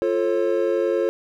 triangle chord, F augmented, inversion none, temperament equal with one note detuned, 349.2 / 440 / 541.1 Hz, F4 / A4 / C#5, 0 / 0 / -42 cents, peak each -21 dBFS, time 0.02-1.09 s, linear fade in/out 0 ms, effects none

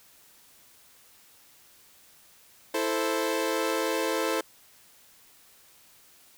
sawtooth chord, A minor, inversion second, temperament equal, 329.6 / 440 / 523.3 Hz, E4 / A4 / C5, 0 / 0 / 0 cents, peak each -27 / -26 / -26 dBFS, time 2.74-4.41 s, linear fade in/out 5 ms, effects white hiss -57 dBFS RMS until 6.37 s

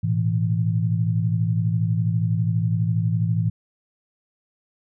sine chord, A suspended second, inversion none, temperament equal with one note detuned, 110 / 122.19 / 164.81 Hz, A2 / B2 / E3, 0 / -18 / 0 cents, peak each -21 / -27 / -23 dBFS, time 0.03-3.5 s, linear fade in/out 10 ms, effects none

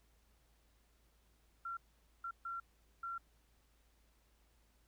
sine tone bursts at uneven times, 1367 Hz, F6, 37 cents flat, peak -40 dBFS, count 4, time 1.65-1.77 / 2.24-2.31 / 2.45-2.6 / 3.03-3.18 s, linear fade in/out 5 ms, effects added 55 Hz sine -70 dBFS peak until 4.87 s + pink hiss -75 dBFS RMS until 4.87 s

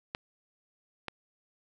clicks, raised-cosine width 0.3 ms, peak -17 / -19 dBFS, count 2, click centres 0.149 / 1.083 s, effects none

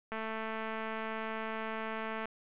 click train, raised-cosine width 0.5 ms, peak -24 dBFS, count 473, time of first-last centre 0.12-2.256 s, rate 221 Hz, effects resampled to 8000 Hz + 10-bit

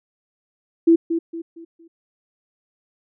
sine tone with echo, 332.2 Hz, E4, 13 cents sharp, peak -9 dBFS, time 0.87-0.96 s, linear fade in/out 10 ms, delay 230 ms, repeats 4, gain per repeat -9 dB, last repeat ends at 1.88 s, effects none

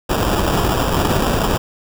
pink noise with sample-and-hold, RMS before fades -17 dBFS, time 0.09-1.58 s, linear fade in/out 10 ms, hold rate 2100 Hz, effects none

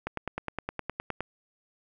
click train, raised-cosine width 0.5 ms, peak -16 dBFS, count 12, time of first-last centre 0.07-1.206 s, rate 9.68 Hz, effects none

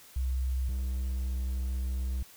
sine / triangle tone pair in turn, 64.4 / 63.73 Hz, C2 / C2, -27 / -45 cents, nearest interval unison, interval 18 cents, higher first, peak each -27 dBFS, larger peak neither, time 0.16-0.69 / 0.69-2.23 s, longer second, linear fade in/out 5 ms, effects white hiss -54 dBFS RMS until 2.36 s

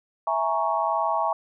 sine chord, A# half-diminished seventh, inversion second, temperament equal, 659.3 / 830.6 / 932.3 / 1108.7 Hz, E5 / G#5 / A#5 / C#6, 0 / 0 / 0 / 0 cents, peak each -27 dBFS, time 0.27-1.33 s, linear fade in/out 2 ms, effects none

